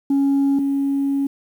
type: tone pair in turn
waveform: sine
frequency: 277.2 / 277.2 Hz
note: C#4 / C#4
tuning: 0 / 0 cents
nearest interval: unison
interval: 0 cents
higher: neither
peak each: -12 / -16 dBFS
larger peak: first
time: 0.1-0.59 / 0.59-1.27 s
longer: second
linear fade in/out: 5 ms
effects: tanh soft clip ceiling -13 dBFS + 8-bit